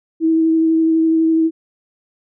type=tone with vibrato; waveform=sine; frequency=323.3 Hz; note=E4; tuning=34 cents flat; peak=-11 dBFS; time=0.2-1.51 s; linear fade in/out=50 ms; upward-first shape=sine; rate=12 Hz; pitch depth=12 cents each way; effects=none

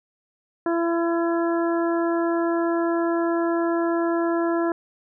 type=harmonic tone; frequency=336.9 Hz; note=E4; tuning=38 cents sharp; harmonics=1 / 2 / 3 / 4 / 5; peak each=-21 / -27 / -31 / -33 / -35 dBFS; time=0.66-4.72 s; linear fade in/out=2 ms; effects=none

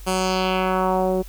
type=tone with low-pass filter sweep; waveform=10% pulse; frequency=186.6 Hz; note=F#3; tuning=15 cents sharp; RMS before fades=-21 dBFS; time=0.06-1.23 s; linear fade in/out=20 ms; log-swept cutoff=11000 to 400 Hz; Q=1.7; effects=added 46 Hz sine -36 dBFS peak until 1.28 s + white hiss -48 dBFS RMS until 1.28 s

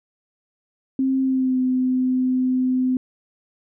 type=tone with pitch glide; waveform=sine; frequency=265 to 255.8 Hz; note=C4 to C4; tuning=+22 to -39 cents; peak=-17 dBFS; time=0.99-2.97 s; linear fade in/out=2 ms; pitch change=-61 cents; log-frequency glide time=1.21-1.59 s; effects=none

